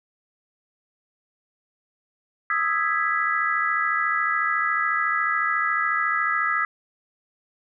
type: chord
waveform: sine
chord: E major seventh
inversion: third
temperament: equal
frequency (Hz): 1244.5 / 1318.5 / 1661.2 / 1975.5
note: D#6 / E6 / G#6 / B6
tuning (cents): 0 / 0 / 0 / 0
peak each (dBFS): -26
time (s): 2.5-6.65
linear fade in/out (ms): 2
effects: none